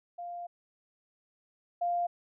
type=tone pair in turn; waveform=sine; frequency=698.5 / 698.5 Hz; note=F5 / F5; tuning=0 / 0 cents; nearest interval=unison; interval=0 cents; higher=neither; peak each=-37 / -27 dBFS; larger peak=second; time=0.18-0.47 / 1.81-2.07 s; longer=first; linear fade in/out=10 ms; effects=none